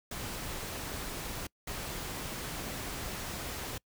pink noise bursts at uneven times, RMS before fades -39 dBFS, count 2, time 0.11-1.47 / 1.67-3.78 s, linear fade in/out 5 ms, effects noise-tail reverb RT60 0.1 s tail -25 dB re dry

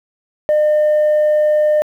sine tone, 605 Hz, D#5, 49 cents flat, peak -8 dBFS, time 0.49-1.82 s, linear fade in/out 0 ms, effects tanh soft clip ceiling -9 dBFS + 8-bit

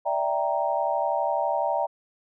sine chord, E half-diminished seventh, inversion third, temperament equal, 587.3 / 659.3 / 784 / 932.3 Hz, D5 / E5 / G5 / Bb5, 0 / 0 / 0 / 0 cents, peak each -28 dBFS, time 0.05-1.87 s, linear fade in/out 20 ms, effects none

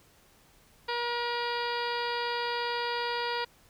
harmonic tone, 477.3 Hz, A#4, 41 cents sharp, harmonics 1 / 2 / 3 / 4 / 5 / 6 / 7 / 8 / 9 / 10, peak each -35 / -33 / -38 / -39 / -42 / -43 / -44 / -44 / -45 / -41 dBFS, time 0.88-3.45 s, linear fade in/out 10 ms, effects pink hiss -61 dBFS RMS until 3.69 s

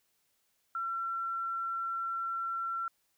sine tone, 1355 Hz, E6, 47 cents sharp, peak -32 dBFS, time 0.75-2.88 s, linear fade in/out 2 ms, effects white hiss -75 dBFS RMS until 3.17 s

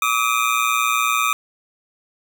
25% pulse ring-modulated tone, 1214 Hz, D#6, 43 cents flat, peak -10 dBFS, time 0.02-1.33 s, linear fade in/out 0 ms, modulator 60 Hz, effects none

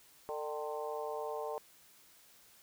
harmonic tone with a mistuned harmonic, 149.9 Hz, D3, 36 cents sharp, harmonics 3 / 4 / 5 / 6 / 7, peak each -40 / -42 / -44 / -46 / -47 dBFS, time 0.29-1.58 s, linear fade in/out 0 ms, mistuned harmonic 5, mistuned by +62 cents, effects white hiss -62 dBFS RMS until 2.62 s

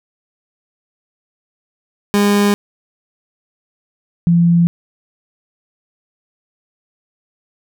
30% pulse / sine tone pair in turn, 203.9 / 170.82 Hz, G#3 / F3, -32 / -38 cents, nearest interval minor third, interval 306 cents, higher first, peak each -8 dBFS, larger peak neither, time 2.14-2.54 / 4.27-4.67 s, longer neither, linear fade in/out 0 ms, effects none

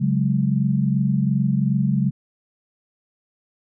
sine chord, C# suspended fourth, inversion none, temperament equal, 138.59 / 185 / 207.7 Hz, C#3 / F#3 / G#3, 0 / 0 / 0 cents, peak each -20 / -22 / -22 dBFS, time 0-2.11 s, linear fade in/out 20 ms, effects none

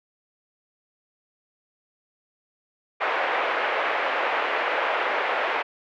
pink band-pass noise, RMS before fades -25 dBFS, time 3-5.63 s, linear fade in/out 20 ms, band 500 to 2500 Hz, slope 24 dB/octave, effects none

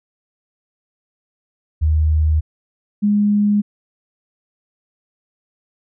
sine tone pair in turn, 77.6 / 206.5 Hz, D#2 / G#3, -4 / -10 cents, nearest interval octave + perfect fourth, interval 1694 cents, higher second, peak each -12 dBFS, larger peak neither, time 1.81-2.41 / 3.02-3.62 s, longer neither, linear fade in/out 20 ms, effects none

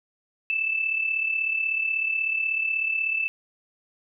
sine tone with amplitude modulation, 2637 Hz, E7, in tune, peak -20 dBFS, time 0.5-3.28 s, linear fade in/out 0 ms, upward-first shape sine, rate 36.3 Hz, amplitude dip 60%, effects none

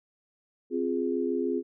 sine chord, F minor, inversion second, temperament equal, 261.6 / 349.2 / 415.3 Hz, C4 / F4 / Ab4, 0 / 0 / 0 cents, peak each -30 dBFS, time 0.7-1.63 s, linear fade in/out 50 ms, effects none

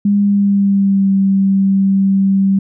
sine tone with pitch glide, 202.7 to 194.56 Hz, G#3 to G3, -42 to -13 cents, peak -9 dBFS, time 0.05-2.59 s, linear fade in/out 5 ms, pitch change -71 cents, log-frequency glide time 0.21-1.11 s, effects none

